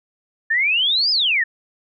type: exponential two-way sweep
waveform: sine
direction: up then down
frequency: 1741 to 5150 to 1741 Hz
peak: -15 dBFS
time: 0.5-1.44 s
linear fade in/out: 10 ms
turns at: 1.11 s
effects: none